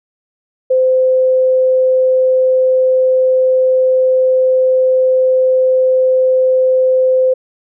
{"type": "tone", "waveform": "sine", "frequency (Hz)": 516, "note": "C5", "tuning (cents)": -24, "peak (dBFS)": -8, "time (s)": [0.7, 7.34], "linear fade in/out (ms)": 10, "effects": []}